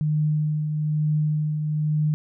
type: tone with tremolo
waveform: sine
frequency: 152.2 Hz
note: D#3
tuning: 38 cents flat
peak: -18 dBFS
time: 0.01-2.14 s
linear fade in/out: 0 ms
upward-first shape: triangle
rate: 1.1 Hz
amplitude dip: 45%
effects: none